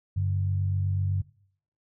sine tone pair together, 95.94 / 143.9 Hz, G2 / D3, -37 / -35 cents, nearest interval perfect fifth, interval 702 cents, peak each -24 / -32 dBFS, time 0.16-1.22 s, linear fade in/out 10 ms, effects noise-tail reverb RT60 0.6 s tail -21 dB re dry

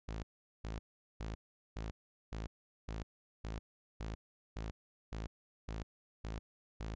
sawtooth tone bursts, 54.4 Hz, A1, 19 cents flat, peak -36 dBFS, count 13, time 0.08-6.95 s, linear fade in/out 5 ms, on 150 ms, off 410 ms, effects resampled to 16000 Hz

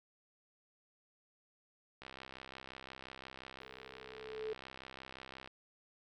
click train, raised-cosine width 0.3 ms, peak -32 dBFS, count 228, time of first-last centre 2.02-5.475 s, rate 65.7 Hz
sine tone with exponential growth, 434.5 Hz, A4, 22 cents flat, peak -35 dBFS, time 3.61-4.53 s, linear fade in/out 2 ms, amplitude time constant 200 ms
effects none

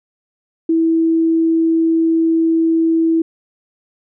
sine tone, 326.9 Hz, E4, 14 cents flat, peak -11 dBFS, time 0.69-3.22 s, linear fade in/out 5 ms, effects none

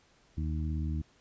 harmonic tone, 77.78 Hz, D#2, in tune, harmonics 1 / 2 / 3 / 4, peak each -31 / -37 / -41 / -43 dBFS, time 0.37-1.02 s, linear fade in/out 10 ms, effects pink hiss -65 dBFS RMS until 1.2 s + resampled to 16000 Hz

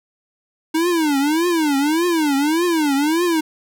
square tone with vibrato, 311.1 Hz, D#4, in tune, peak -16 dBFS, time 0.74-3.41 s, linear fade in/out 10 ms, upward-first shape triangle, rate 1.7 Hz, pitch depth 250 cents each way, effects none

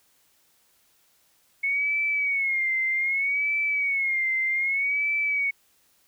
sine tone with vibrato, 2195 Hz, C#7, 18 cents flat, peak -22 dBFS, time 1.63-5.51 s, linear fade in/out 10 ms, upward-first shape sine, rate 0.64 Hz, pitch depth 94 cents each way, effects white hiss -64 dBFS RMS until 6.07 s

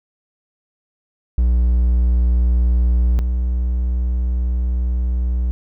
triangle tone pair in turn, 60.3 / 61.18 Hz, B1 / B1, -41 / -16 cents, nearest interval unison, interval 25 cents, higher second, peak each -10 / -14 dBFS, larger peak first, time 1.38-3.19 / 3.19-5.51 s, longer second, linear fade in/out 0 ms, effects none

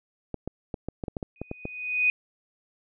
clicks, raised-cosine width 2 ms, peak -18 dBFS, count 11, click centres 0.343 / 0.476 / 0.742 / 0.886 / 1.038 / 1.082 / 1.168 / 1.228 / 1.416 / 1.514 / 1.654 s
sine tone with exponential growth, 2489 Hz, D#7, in tune, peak -17 dBFS, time 1.36-2.1 s, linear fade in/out 1 ms, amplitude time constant 160 ms
effects none

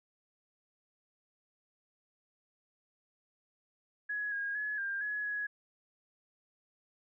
sine tone with pitch steps, 1679 / 1633 / 1697 / 1597 / 1688 / 1676 Hz, G#6 / G#6 / G#6 / G6 / G#6 / G#6, +18 / -30 / +37 / +32 / +28 / +15 cents, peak -33 dBFS, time 4.09-5.47 s, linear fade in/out 10 ms, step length 230 ms, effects none

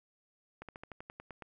slowing click train, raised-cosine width 0.5 ms, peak -30 dBFS, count 10, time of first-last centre 0.62-1.423 s, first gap 67 ms, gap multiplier 1.07, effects none

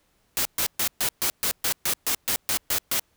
white noise bursts, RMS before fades -24 dBFS, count 13, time 0.37-2.996 s, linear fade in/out 0 ms, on 82 ms, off 130 ms, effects pink hiss -67 dBFS RMS until 3.16 s

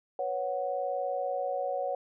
sine chord, B suspended second, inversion none, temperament equal, 493.9 / 554.4 / 740 Hz, B4 / C#5 / F#5, 0 / 0 / 0 cents, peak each -37 / -32 / -33 dBFS, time 0.19-1.95 s, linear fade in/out 2 ms, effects none

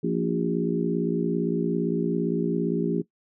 harmonic tone with a mistuned harmonic, 57.6 Hz, A#1, 20 cents flat, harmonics 3 / 4 / 5 / 6 / 7, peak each -27 / -28 / -29 / -30 / -30 dBFS, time 0.03-3.02 s, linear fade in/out 10 ms, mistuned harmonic 6, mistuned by +37 cents, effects noise-tail reverb RT60 0.1 s tail -18 dB re dry

